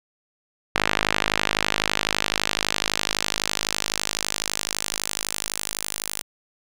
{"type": "tone with band-pass filter sweep", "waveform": "sawtooth", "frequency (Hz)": 51.91, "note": "G#1", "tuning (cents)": 0, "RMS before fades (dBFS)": -26, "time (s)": [0.75, 6.22], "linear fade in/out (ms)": 10, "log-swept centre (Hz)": [2200, 11000], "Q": 0.9, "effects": []}